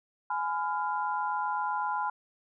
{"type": "chord", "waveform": "sine", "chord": "F diminished", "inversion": "first", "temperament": "just", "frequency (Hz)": [838.1, 1005.8, 1396.9], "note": ["Ab5", "Cb6", "F6"], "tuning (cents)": [16, 31, 0], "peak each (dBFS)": [-32, -31, -36], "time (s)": [0.3, 2.1], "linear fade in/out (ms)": 5, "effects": []}